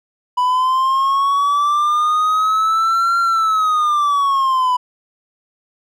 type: linear two-way sweep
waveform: triangle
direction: up then down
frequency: 987.8 to 1379 to 987.8 Hz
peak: -11 dBFS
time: 0.37-4.77 s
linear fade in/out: 10 ms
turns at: 3.19 s
effects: none